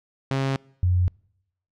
sawtooth / sine tone pair in turn, 135.1 / 90.17 Hz, C#3 / F#2, -44 / -44 cents, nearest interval perfect fifth, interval 700 cents, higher first, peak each -18 / -17 dBFS, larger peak second, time 0.31-0.56 / 0.83-1.08 s, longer neither, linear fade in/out 0 ms, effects noise-tail reverb RT60 0.8 s tail -26 dB re dry + low-pass 5000 Hz 12 dB/octave

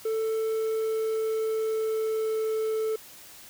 triangle tone with pitch glide, 442.6 to 438.8 Hz, A4 to A4, +10 to -5 cents, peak -23 dBFS, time 0.05-2.96 s, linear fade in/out 5 ms, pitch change -15 cents, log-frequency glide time 0.4-2.64 s, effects white hiss -48 dBFS RMS until 3.49 s

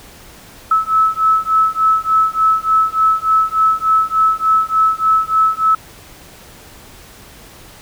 sine beating tone pair, 1300 / 1303.4 Hz, E6 / E6, -24 / -20 cents, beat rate 3.4 Hz, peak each -14 / -14 dBFS, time 0.71-5.75 s, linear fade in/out 5 ms, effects pink hiss -40 dBFS RMS until 7.81 s

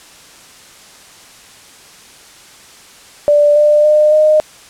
sine tone with pitch steps, 587.3 / 596.2 / 605.2 / 614.4 Hz, D5 / D5 / D#5 / D#5, 0 / +26 / -48 / -22 cents, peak -6 dBFS, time 3.28-4.4 s, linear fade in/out 0 ms, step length 280 ms, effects white hiss -40 dBFS RMS until 4.69 s + low-pass 9000 Hz 12 dB/octave

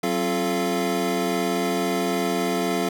square tone cluster, 187.3 / 269.6 / 351.1 / 434.8 / 688 Hz, F#3 / C#4 / F4 / A4 / F5, +21 / -48 / +9 / -21 / -26 cents, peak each -29 dBFS, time 0.03-2.89 s, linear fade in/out 5 ms, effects none

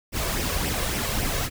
pink noise with flanger, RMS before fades -26 dBFS, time 0.12-1.5 s, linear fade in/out 50 ms, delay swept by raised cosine 0.36 to 1.86 ms, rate 3.6 Hz, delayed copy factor +0.55, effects none

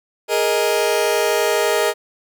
sawtooth chord, Ab suspended second, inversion none, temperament just, 415.3 / 467.2 / 623 Hz, Ab4 / Bb4 / Eb5, 0 / +4 / +2 cents, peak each -16 dBFS, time 0.28-1.94 s, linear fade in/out 50 ms, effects none

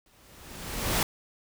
pink noise with exponential growth, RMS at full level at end -23 dBFS, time 0.06-1.03 s, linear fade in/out 2 ms, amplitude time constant 210 ms, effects none

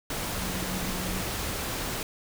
sine tone in noise, 185 Hz, F#3, in tune, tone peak -35 dBFS, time 0.37-1.22 s, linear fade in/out 2 ms, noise pink, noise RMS -32 dBFS, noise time 0.1-2.03 s, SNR -6 dB, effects none

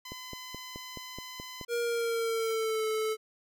10% pulse tone, 1016 Hz, B5, 49 cents sharp, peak -33 dBFS, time 0.05-1.65 s, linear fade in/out 5 ms
click train, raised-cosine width 2 ms, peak -28 dBFS, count 8, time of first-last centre 0.12-1.613 s, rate 4.69 Hz
square tone with pitch glide, 472.8 to 436.1 Hz, A#4 to A4, +24 to -15 cents, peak -29 dBFS, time 1.68-3.17 s, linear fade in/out 50 ms, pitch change -139 cents, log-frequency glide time 1.8-2.86 s
effects none

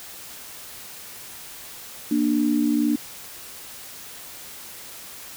sine tone pair together, 235 / 296.9 Hz, A#3 / D4, +14 / +19 cents, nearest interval major third, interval 405 cents, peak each -22 / -20 dBFS, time 2.11-2.96 s, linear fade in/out 5 ms, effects white hiss -40 dBFS RMS until 5.36 s

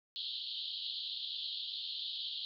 pink band-pass noise, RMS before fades -41 dBFS, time 0.16-2.45 s, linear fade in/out 0 ms, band 3100 to 4400 Hz, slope 96 dB/octave, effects none

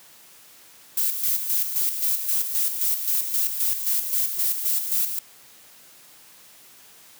violet noise with tremolo, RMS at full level -22 dBFS, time 0.97-5.19 s, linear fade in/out 5 ms, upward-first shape square, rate 3.8 Hz, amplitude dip 55%, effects white hiss -50 dBFS RMS until 7.19 s + high-pass 100 Hz 12 dB/octave

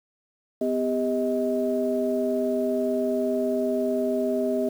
sine tone cluster, 250.9 / 399.9 / 631 Hz, B3 / G4 / D#5, +28 / +35 / +24 cents, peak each -26 dBFS, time 0.61-4.69 s, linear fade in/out 5 ms, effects tanh soft clip ceiling -12 dBFS + 8-bit

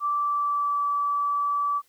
sine tone with pitch glide, 1167 to 1153.6 Hz, D6 to D6, -11 to -31 cents, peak -22 dBFS, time 0-1.82 s, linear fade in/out 50 ms, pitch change -20 cents, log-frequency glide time 0.15-0.86 s, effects white hiss -64 dBFS RMS until 1.88 s

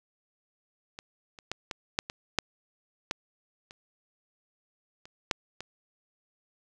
clicks, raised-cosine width 0.2 ms, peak -23 / -29 / -15 / -17 / -8 / -19 / -6 / -12 / -29 / -30 / -8 / -21 dBFS, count 12, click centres 0.989 / 1.388 / 1.516 / 1.712 / 1.989 / 2.099 / 2.387 / 3.111 / 3.709 / 5.055 / 5.312 / 5.606 s, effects none

